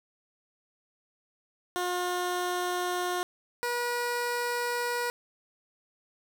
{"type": "tone pair in turn", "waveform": "15% pulse", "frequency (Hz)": [358.1, 482.6], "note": ["F4", "B4"], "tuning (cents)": [43, -40], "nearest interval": "perfect fourth", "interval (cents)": 517, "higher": "second", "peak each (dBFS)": -22, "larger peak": "neither", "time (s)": [[1.76, 3.23], [3.63, 5.1]], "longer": "neither", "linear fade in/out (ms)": 0, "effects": []}